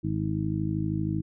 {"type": "harmonic tone", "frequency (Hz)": 52.8, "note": "G#1", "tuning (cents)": 29, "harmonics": [1, 2, 3, 4, 5, 6], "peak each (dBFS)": [-40, -31, -30, -35, -40, -31], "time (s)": [0.03, 1.22], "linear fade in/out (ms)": 20, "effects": []}